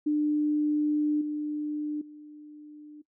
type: tone with level steps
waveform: sine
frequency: 299.2 Hz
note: D4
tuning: 32 cents sharp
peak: -22 / -28 / -43 dBFS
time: 0.06-3.02 s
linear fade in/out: 10 ms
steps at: 1.21 / 2.01 s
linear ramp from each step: 5 ms
effects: noise-tail reverb RT60 0.1 s tail -19 dB re dry